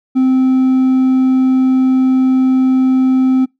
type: tone with hard clipping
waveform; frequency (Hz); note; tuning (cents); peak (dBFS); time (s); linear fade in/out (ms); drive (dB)
triangle; 260; C4; -11; -9; 0.15-3.46; 20; 5
effects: noise-tail reverb RT60 0.2 s tail -25 dB re dry